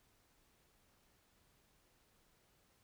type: silence
effects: pink hiss -73 dBFS RMS until 2.83 s